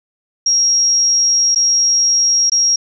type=tone with dropouts; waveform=sine; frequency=5610 Hz; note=F8; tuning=7 cents sharp; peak=-10 dBFS; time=0.46-2.76 s; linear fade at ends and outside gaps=5 ms; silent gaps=1.548-1.558 / 2.498-2.518 s; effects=none